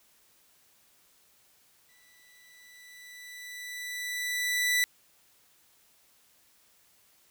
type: tone with exponential growth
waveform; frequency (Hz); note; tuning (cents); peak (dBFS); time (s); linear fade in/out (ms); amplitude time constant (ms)
sawtooth; 1975.5; B6; 0; -19; 1.89-4.84; 0; 640
effects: white hiss -64 dBFS RMS until 7.3 s